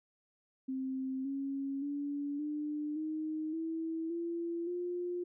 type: tone with pitch steps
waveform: sine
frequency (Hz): 263.2 / 274.5 / 286.4 / 298.7 / 311.6 / 325 / 339 / 353.6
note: C4 / C#4 / D4 / D4 / D#4 / E4 / E4 / F4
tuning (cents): +10 / -17 / -43 / +29 / +3 / -24 / +49 / +22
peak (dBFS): -34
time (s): 0.68-5.24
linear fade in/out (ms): 10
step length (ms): 570
effects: none